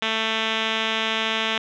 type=tone with low-pass filter; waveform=5% pulse; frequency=221.7 Hz; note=A3; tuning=13 cents sharp; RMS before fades=-24 dBFS; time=0.02-1.58 s; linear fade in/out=2 ms; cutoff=3600 Hz; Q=4.4; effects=none